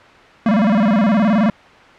square tone with vibrato, 211.7 Hz, G#3, 33 cents sharp, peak -12 dBFS, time 0.46-1.5 s, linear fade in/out 2 ms, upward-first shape square, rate 19 Hz, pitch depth 140 cents each way, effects white hiss -42 dBFS RMS until 1.98 s + low-pass 2000 Hz 12 dB/octave

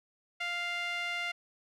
sawtooth tone with band-pass filter, 698.5 Hz, F5, in tune, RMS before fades -35 dBFS, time 0.4-1.32 s, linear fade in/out 10 ms, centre 2300 Hz, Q 2.5, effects none

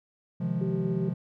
triangle chord, F minor seventh, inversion second, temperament just, 130.96 / 157.15 / 174.61 / 209.5 Hz, C3 / Eb3 / F3 / Ab3, +2 / +18 / 0 / +15 cents, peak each -32 / -31 / -27 / -33 dBFS, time 0.4-1.14 s, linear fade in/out 10 ms
sine tone, 386 Hz, G4, 27 cents flat, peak -32 dBFS, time 0.61-1.09 s, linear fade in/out 5 ms
effects none

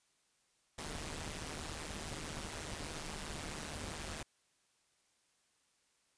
pink noise with amplitude modulation, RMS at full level -40 dBFS, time 0.78-4.23 s, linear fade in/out 5 ms, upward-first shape sine, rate 153 Hz, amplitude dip 80%, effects white hiss -75 dBFS RMS until 6.17 s + resampled to 22050 Hz

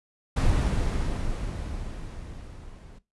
brown noise with level ramp, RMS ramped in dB -21 to -46 dBFS, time 0.36-2.99 s, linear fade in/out 10 ms, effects noise-tail reverb RT60 0.2 s tail -17 dB re dry + resampled to 24000 Hz

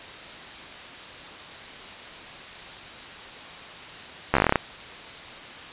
slowing click train, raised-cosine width 0.5 ms, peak -3 dBFS, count 11, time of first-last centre 4.34-4.557 s, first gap 13 ms, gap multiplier 1.11, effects white hiss -40 dBFS RMS until 5.72 s + resampled to 8000 Hz

